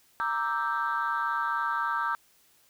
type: chord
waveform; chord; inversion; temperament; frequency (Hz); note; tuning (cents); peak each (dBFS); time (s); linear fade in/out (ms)
sine; E half-diminished seventh; second; equal; 932.3 / 1174.7 / 1318.5 / 1568; Bb5 / D6 / E6 / G6; 0 / 0 / 0 / 0; -31; 0.2-2.15; 0
effects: tanh soft clip ceiling -19 dBFS + white hiss -63 dBFS RMS until 2.69 s